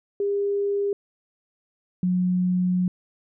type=tone pair in turn; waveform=sine; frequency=402.9 / 181.35 Hz; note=G4 / F#3; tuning=+48 / -34 cents; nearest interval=octave + major second; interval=1382 cents; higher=first; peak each=-21 / -19 dBFS; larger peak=second; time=0.2-0.93 / 2.03-2.88 s; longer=second; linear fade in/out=2 ms; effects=none